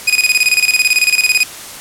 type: tone with tremolo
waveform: sawtooth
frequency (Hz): 2489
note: D#7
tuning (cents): 0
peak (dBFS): -4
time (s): 0.07-1.44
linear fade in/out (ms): 10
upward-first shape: square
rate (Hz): 18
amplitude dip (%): 75
effects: white hiss -30 dBFS RMS until 1.8 s + low-pass 12000 Hz 12 dB/octave